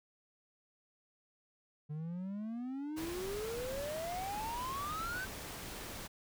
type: exponential sweep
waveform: triangle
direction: up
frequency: 146.83 to 1568 Hz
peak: -36 dBFS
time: 1.89-5.26 s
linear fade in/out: 20 ms
type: noise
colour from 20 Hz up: pink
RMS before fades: -45 dBFS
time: 2.96-6.08 s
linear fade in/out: 20 ms
effects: none